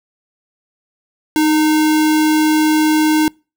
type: tone with sample-and-hold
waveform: sine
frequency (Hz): 310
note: D#4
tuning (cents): -6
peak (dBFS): -10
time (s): 1.36-3.28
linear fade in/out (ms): 0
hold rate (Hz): 1225
effects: noise-tail reverb RT60 0.3 s tail -26 dB re dry